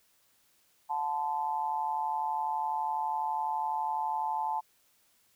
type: tone with amplitude modulation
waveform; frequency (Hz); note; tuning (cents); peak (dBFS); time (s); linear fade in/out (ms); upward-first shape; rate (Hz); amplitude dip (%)
sine; 876; A5; -8; -25; 0.89-4.61; 20; sine; 152; 85
effects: white hiss -68 dBFS RMS until 5.35 s